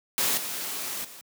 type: noise with level steps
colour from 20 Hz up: white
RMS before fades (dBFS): -25 / -33 / -45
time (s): 0.18-1.21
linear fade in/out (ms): 0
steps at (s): 0.37 / 1.04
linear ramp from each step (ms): 10
effects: high-pass 150 Hz 12 dB/octave